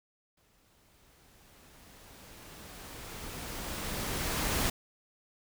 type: noise with exponential growth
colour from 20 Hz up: pink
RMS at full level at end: -29 dBFS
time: 0.37-4.7 s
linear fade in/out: 5 ms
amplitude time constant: 940 ms
effects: none